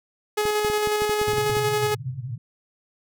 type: tone with tremolo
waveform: sawtooth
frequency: 421.6 Hz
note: G#4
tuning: 26 cents sharp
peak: -16 dBFS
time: 0.37-1.95 s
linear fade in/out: 10 ms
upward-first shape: square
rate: 11 Hz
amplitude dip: 25%
type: clicks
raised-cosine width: 3 ms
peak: -20 dBFS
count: 12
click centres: 0.454 / 0.648 / 0.7 / 0.873 / 1.02 / 1.095 / 1.215 / 1.283 / 1.334 / 1.383 / 1.498 / 1.569 s
type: band-pass noise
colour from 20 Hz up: pink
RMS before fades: -32 dBFS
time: 1.27-2.38 s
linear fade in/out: 5 ms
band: 110 to 140 Hz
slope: 96 dB/octave
effects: none